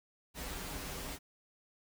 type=noise with comb filter; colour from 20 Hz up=pink; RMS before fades=-42 dBFS; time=0.34-1.19 s; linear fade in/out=50 ms; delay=9 ms; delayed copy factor=-1; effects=none